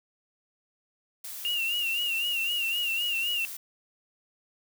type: noise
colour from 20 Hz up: blue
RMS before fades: -39 dBFS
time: 1.24-3.57 s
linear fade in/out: 5 ms
type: tone with vibrato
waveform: sine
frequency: 2794 Hz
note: F7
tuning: in tune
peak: -26 dBFS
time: 1.45-3.45 s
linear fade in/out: 0 ms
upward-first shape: sine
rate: 3.9 Hz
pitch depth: 70 cents each way
effects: none